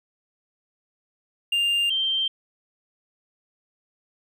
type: tone pair in turn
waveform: triangle / sine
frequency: 2800 / 3143 Hz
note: F7 / G7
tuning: +4 / +4 cents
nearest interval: major second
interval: 200 cents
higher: second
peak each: -18 / -21 dBFS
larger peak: first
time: 1.52-1.9 / 1.9-2.28 s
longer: neither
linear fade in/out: 5 ms
effects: none